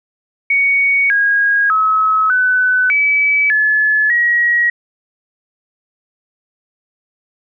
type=tone with pitch steps; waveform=sine; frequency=2235 / 1638 / 1286 / 1503 / 2292 / 1718 / 1903 Hz; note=C#7 / G#6 / E6 / F#6 / D7 / A6 / A#6; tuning=+14 / -24 / -43 / +27 / -43 / -42 / +35 cents; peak=-10 dBFS; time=0.5-4.7 s; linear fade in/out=5 ms; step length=600 ms; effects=none